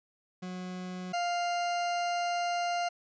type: tone pair in turn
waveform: 40% pulse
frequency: 182.7 / 699.4 Hz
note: F#3 / F5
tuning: -22 / +2 cents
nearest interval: octave + major seventh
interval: 2324 cents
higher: second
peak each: -36 / -28 dBFS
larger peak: second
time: 0.42-1.13 / 1.13-2.89 s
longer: second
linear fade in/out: 10 ms
effects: resampled to 16000 Hz